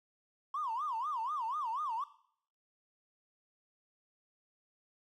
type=tone with vibrato; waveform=triangle; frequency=1046.5 Hz; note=C6; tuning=in tune; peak=-30 dBFS; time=0.54-2.04 s; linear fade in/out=5 ms; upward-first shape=sine; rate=4.1 Hz; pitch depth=290 cents each way; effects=noise-tail reverb RT60 0.6 s tail -19 dB re dry + tanh soft clip ceiling -31 dBFS